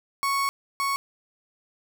35% pulse tone pair in turn, 1108 / 1108 Hz, C#6 / C#6, -1 / -1 cents, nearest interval unison, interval 0 cents, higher neither, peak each -21 / -22 dBFS, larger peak first, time 0.23-0.49 / 0.8-0.96 s, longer first, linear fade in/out 0 ms, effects none

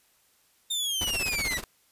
sawtooth linear sweep, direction down, 3659 to 1913 Hz, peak -24 dBFS, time 0.7-1.58 s, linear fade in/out 10 ms
pink noise with tremolo, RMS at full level -32 dBFS, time 1.01-1.64 s, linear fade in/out 2 ms, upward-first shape sine, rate 16 Hz, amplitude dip 90%
effects white hiss -65 dBFS RMS until 1.91 s + resampled to 32000 Hz

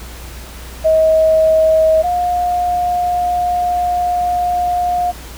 sine tone pair in turn, 636 / 712 Hz, D#5 / F5, +38 / +33 cents, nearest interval major second, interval 195 cents, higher second, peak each -8 / -13 dBFS, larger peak first, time 0.84-2.03 / 2.03-5.12 s, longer second, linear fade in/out 20 ms, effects added 60 Hz sine -31 dBFS peak until 5.37 s + pink hiss -35 dBFS RMS until 5.37 s

